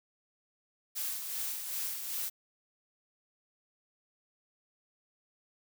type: noise with tremolo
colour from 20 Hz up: blue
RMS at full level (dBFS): -35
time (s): 0.95-2.3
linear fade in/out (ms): 20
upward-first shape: sine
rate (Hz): 2.6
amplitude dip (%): 45
effects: none